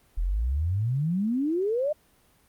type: exponential sweep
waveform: sine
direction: up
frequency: 38.89 to 622.3 Hz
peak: -23 dBFS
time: 0.17-1.93 s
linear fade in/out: 10 ms
effects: pink hiss -62 dBFS RMS until 2.48 s + Opus 32 kbps